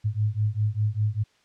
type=beating tone pair; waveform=sine; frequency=103.83 / 108.83 Hz; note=G#2 / A2; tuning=0 / -19 cents; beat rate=5 Hz; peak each=-25 dBFS; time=0.04-1.24 s; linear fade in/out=20 ms; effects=white hiss -63 dBFS RMS until 1.44 s + low-pass 5000 Hz 12 dB/octave